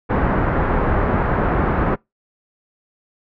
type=low-pass noise; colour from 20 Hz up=pink; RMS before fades=-18 dBFS; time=0.09-1.96 s; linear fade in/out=20 ms; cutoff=1600 Hz; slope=24 dB/octave; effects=noise-tail reverb RT60 0.2 s tail -26 dB re dry